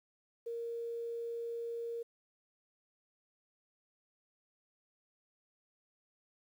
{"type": "tone with quantisation", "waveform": "sine", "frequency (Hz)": 466.2, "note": "A#4", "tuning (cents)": 0, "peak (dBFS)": -37, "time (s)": [0.46, 2.03], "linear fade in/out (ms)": 10, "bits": 11, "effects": []}